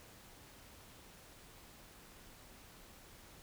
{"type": "silence", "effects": ["pink hiss -58 dBFS RMS until 3.42 s"]}